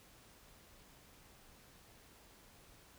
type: silence
effects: pink hiss -62 dBFS RMS until 2.98 s